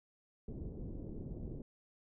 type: low-pass noise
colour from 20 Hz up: pink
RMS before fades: -44 dBFS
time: 0.48-1.62 s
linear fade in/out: 2 ms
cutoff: 420 Hz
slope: 24 dB/octave
effects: none